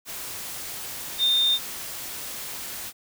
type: tone in noise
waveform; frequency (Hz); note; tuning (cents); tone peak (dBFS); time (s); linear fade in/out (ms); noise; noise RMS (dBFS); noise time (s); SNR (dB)
sine; 3633; A#7; -45; -18; 1.18-1.59; 50; white; -35; 0.05-2.93; +14
effects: none